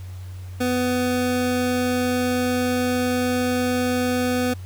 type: tone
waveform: 25% pulse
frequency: 249.5 Hz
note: B3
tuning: 18 cents sharp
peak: -16 dBFS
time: 0.6-4.54 s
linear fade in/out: 10 ms
effects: added 92 Hz sine -32 dBFS peak until 4.65 s + pink hiss -50 dBFS RMS until 4.65 s